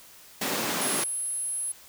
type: high-pass noise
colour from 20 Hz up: pink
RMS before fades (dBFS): -29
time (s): 0.41-1.04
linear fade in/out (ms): 5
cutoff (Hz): 180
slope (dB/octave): 24
type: tone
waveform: sine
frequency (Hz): 10620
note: E9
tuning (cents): +12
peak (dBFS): -28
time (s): 0.81-1.72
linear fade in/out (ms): 5
effects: white hiss -51 dBFS RMS until 1.88 s